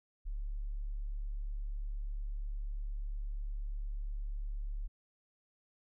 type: tone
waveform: sine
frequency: 35.77 Hz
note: D1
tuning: 45 cents flat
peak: -35 dBFS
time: 0.25-4.88 s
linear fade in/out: 20 ms
effects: none